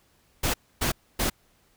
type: noise bursts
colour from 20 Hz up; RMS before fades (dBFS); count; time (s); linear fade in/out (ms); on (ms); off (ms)
pink; -25; 3; 0.43-1.3; 10; 110; 270
effects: pink hiss -64 dBFS RMS until 1.76 s